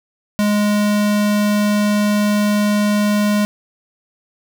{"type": "tone", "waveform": "square", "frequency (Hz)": 207.7, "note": "G#3", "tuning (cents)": 0, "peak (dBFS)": -14, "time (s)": [0.39, 3.45], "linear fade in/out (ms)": 0, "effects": []}